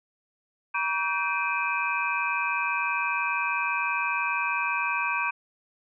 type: tone cluster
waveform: sine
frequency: 953 / 1138 / 1557 / 2387 / 2547 Hz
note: A#5 / C#6 / G6 / D7 / D#7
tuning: +38 / +45 / -12 / +28 / +40 cents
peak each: -31 dBFS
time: 0.74-5.31 s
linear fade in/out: 10 ms
effects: none